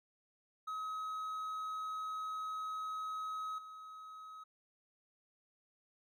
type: tone with level steps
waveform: triangle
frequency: 1274 Hz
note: D#6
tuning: 41 cents sharp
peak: -36 / -46 dBFS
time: 0.67-4.44 s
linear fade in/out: 10 ms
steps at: 3.58 s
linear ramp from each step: 5 ms
effects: MP3 96 kbps